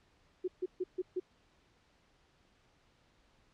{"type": "tone bursts", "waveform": "sine", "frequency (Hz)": 366.4, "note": "F#4", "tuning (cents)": -17, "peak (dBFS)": -31, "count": 5, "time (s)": [0.44, 1.2], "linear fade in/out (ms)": 10, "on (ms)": 40, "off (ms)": 140, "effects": ["pink hiss -69 dBFS RMS until 3.53 s", "low-pass 5000 Hz 12 dB/octave"]}